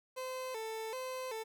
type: tone with vibrato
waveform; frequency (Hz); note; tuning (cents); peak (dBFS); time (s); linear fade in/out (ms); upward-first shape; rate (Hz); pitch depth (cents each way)
30% pulse; 477.9; A#4; +43; -36; 0.16-1.44; 20; square; 1.3; 130
effects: 11-bit